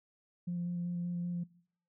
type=tone with vibrato; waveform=sine; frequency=174.61 Hz; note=F3; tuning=in tune; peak=-32 dBFS; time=0.47-1.44 s; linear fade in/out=10 ms; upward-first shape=square; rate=5.2 Hz; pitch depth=10 cents each way; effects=noise-tail reverb RT60 0.6 s tail -22 dB re dry + tanh soft clip ceiling -29 dBFS